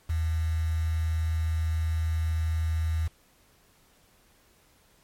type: tone with quantisation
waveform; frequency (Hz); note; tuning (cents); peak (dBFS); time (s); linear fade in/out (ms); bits
sine; 80.4; E2; -43; -24; 0.09-3.08; 10; 7
effects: pink hiss -62 dBFS RMS until 5.03 s + MP3 64 kbps